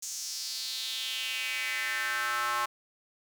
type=tone with high-pass filter sweep; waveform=square; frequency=119.7 Hz; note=A#2; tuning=46 cents sharp; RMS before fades=-33 dBFS; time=0.02-2.66 s; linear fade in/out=10 ms; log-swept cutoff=6600 to 1100 Hz; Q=3.7; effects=none